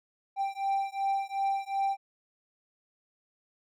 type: beating tone pair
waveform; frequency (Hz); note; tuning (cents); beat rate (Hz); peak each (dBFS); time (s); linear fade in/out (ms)
triangle; 784 / 786.7; G5 / G5; 0 / +6; 2.7; -29; 0.36-1.97; 50
effects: none